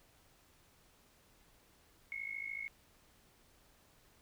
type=tone with amplitude modulation; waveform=sine; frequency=2182 Hz; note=C#7; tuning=28 cents flat; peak=-36 dBFS; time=2.12-2.68 s; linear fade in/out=0 ms; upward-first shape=sine; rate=53.6 Hz; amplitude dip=85%; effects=pink hiss -67 dBFS RMS until 4.21 s